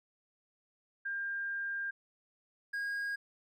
sine / triangle tone pair in turn, 1600 / 1632.7 Hz, G6 / G#6, +35 / -30 cents, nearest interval unison, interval 35 cents, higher second, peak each -34 / -32 dBFS, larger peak second, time 1.05-1.91 / 2.73-3.16 s, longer first, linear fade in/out 10 ms, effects none

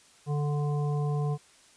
harmonic tone with a mistuned harmonic, 146.5 Hz, D3, 4 cents flat, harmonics 1 / 3 / 5 / 7, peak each -26 / -36 / -40 / -43 dBFS, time 0.26-1.38 s, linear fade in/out 50 ms, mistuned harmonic 7, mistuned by +19 cents, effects white hiss -58 dBFS RMS until 1.76 s + resampled to 22050 Hz

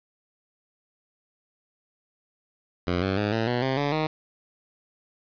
10% pulse tone with pitch steps, 88.4 / 95.85 / 103.92 / 112.67 / 122.16 / 132.45 / 143.61 / 155.7 Hz, F2 / G2 / G#2 / A2 / B2 / C3 / D3 / D#3, +22 / -38 / +2 / +42 / -18 / +22 / -38 / +2 cents, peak -15 dBFS, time 2.87-4.07 s, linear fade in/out 5 ms, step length 150 ms, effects resampled to 11025 Hz + 7-bit

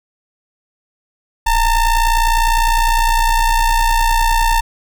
square ring-modulated tone, 445.1 Hz, A4, 20 cents sharp, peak -9 dBFS, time 1.46-4.61 s, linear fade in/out 10 ms, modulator 475 Hz, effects none

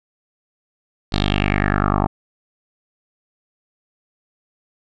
10% pulse tone with low-pass filter sweep, 50 Hz, G1, 35 cents sharp, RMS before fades -18 dBFS, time 1.12-2.07 s, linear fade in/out 10 ms, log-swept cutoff 4300 to 920 Hz, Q 4.5, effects none

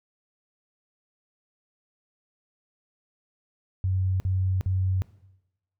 sine tone bursts, 93.8 Hz, F#2, 24 cents sharp, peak -22 dBFS, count 3, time 3.84-5.02 s, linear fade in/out 0 ms, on 360 ms, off 50 ms, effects noise-tail reverb RT60 0.9 s tail -18 dB re dry

